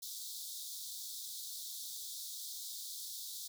pink high-pass noise, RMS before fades -45 dBFS, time 0.02-3.48 s, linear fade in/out 10 ms, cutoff 3500 Hz, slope 96 dB/octave, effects none

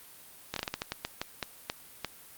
slowing click train, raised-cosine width 0.2 ms, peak -14 dBFS, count 13, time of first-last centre 0.54-2.047 s, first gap 23 ms, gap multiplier 1.28, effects white hiss -52 dBFS RMS until 2.37 s + Opus 32 kbps

